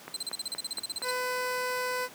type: click train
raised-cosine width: 0.5 ms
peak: -23 dBFS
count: 5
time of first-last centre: 0.08-1.019 s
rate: 4.26 Hz
type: tone bursts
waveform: 30% pulse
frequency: 4096 Hz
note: C8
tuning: 38 cents flat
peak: -28 dBFS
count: 16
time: 0.14-1.11 s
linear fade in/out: 2 ms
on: 25 ms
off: 38 ms
type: tone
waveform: 15% pulse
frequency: 502 Hz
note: B4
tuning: 28 cents sharp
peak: -23 dBFS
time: 1.02-2.09 s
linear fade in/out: 50 ms
effects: pink hiss -49 dBFS RMS until 2.14 s + high-pass 200 Hz 12 dB/octave